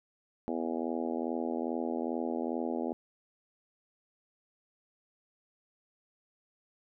harmonic tone, 82.41 Hz, E2, in tune, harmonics 3 / 4 / 5 / 6 / 7 / 8 / 9 / 10, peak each -35 / -37 / -39 / -41 / -42 / -43 / -44 / -45 dBFS, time 0.48-2.93 s, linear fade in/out 0 ms, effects none

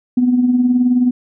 sine tone with tremolo, 248 Hz, B3, 7 cents sharp, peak -7 dBFS, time 0.17-1.11 s, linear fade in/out 5 ms, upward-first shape triangle, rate 19 Hz, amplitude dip 60%, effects tanh soft clip ceiling -3 dBFS

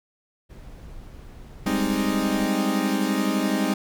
brown noise, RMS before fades -41 dBFS, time 0.49-2.48 s, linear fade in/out 20 ms
40% pulse chord, Ab major seventh, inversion third, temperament equal, 196 / 207.7 / 261.6 / 311.1 Hz, G3 / Ab3 / C4 / Eb4, 0 / 0 / 0 / 0 cents, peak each -26 dBFS, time 1.66-3.74 s, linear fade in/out 5 ms
effects none

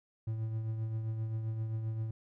triangle tone with tremolo, 111 Hz, A2, 16 cents sharp, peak -29 dBFS, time 0.27-2.11 s, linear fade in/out 5 ms, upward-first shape triangle, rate 7.6 Hz, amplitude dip 45%, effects none

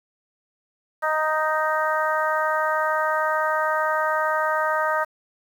harmonic tone, 311.1 Hz, D#4, in tune, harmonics 2 / 3 / 4 / 5 / 6, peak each -25 / -26 / -25 / -27 / -31 dBFS, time 1.02-5.05 s, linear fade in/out 20 ms, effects 8-bit

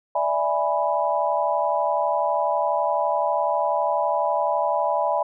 sine chord, E dominant seventh, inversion third, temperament equal, 587.3 / 659.3 / 830.6 / 987.8 Hz, D5 / E5 / G#5 / B5, 0 / 0 / 0 / 0 cents, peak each -25 dBFS, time 0.15-5.23 s, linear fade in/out 5 ms, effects none

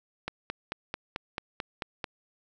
click train, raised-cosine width 0.3 ms, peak -16 dBFS, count 9, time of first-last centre 0.28-2.042 s, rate 4.54 Hz, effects none

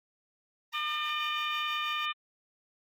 10% pulse tone with tremolo, 929 Hz, A#5, 6 cents flat, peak -36 dBFS, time 0.72-2.06 s, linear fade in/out 10 ms, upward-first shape sine, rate 6.2 Hz, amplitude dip 55%
harmonic tone, 603 Hz, D5, 46 cents sharp, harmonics 2 / 3 / 4 / 5 / 6, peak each -33 / -40 / -36 / -37 / -39 dBFS, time 0.73-2.13 s, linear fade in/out 20 ms
effects Opus 24 kbps

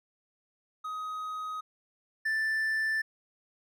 triangle tone pair in turn, 1258 / 1765.8 Hz, D#6 / A6, +19 / +6 cents, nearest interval tritone, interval 587 cents, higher second, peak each -32 / -25 dBFS, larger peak second, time 0.84-1.61 / 2.25-3.02 s, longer neither, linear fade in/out 10 ms, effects none

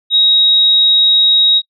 sine tone, 3794 Hz, A#7, 30 cents sharp, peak -7 dBFS, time 0.1-1.62 s, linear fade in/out 50 ms, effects noise-tail reverb RT60 0.1 s tail -22 dB re dry

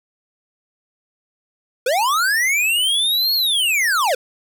square linear two-way sweep, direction up then down, 465.6 to 4377 to 465.6 Hz, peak -16 dBFS, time 1.86-4.15 s, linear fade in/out 5 ms, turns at 3.34 s, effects none

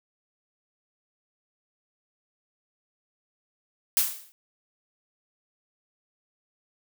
blue noise with exponential decay, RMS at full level -19 dBFS, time 3.97-4.32 s, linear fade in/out 0 ms, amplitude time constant 74 ms, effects none

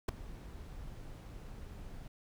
brown noise with ADSR envelope, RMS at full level -24 dBFS, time 0.08-2.08 s, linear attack 9 ms, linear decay 7 ms, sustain -23 dB, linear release 4 ms, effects none

